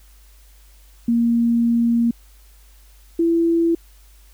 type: tone pair in turn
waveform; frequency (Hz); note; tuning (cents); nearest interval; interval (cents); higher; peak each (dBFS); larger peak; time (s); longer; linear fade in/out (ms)
sine; 234 / 334.5; A#3 / E4; +7 / +25; tritone; 618; second; -14; neither; 1.08-2.11 / 3.19-3.75; first; 5
effects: added 50 Hz sine -46 dBFS peak until 4.33 s + white hiss -55 dBFS RMS until 4.33 s